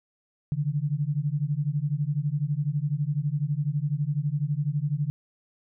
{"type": "beating tone pair", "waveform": "sine", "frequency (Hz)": [140.6, 152.6], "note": ["C#3", "D#3"], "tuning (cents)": [25, -33], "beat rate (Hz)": 12, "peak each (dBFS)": [-27, -27], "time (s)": [0.52, 5.1], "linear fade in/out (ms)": 0, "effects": []}